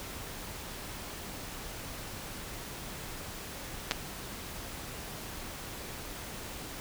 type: clicks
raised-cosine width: 0.2 ms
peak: -9 / -13 dBFS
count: 2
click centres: 3.911 / 3.918 s
effects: pink hiss -42 dBFS RMS until 6.8 s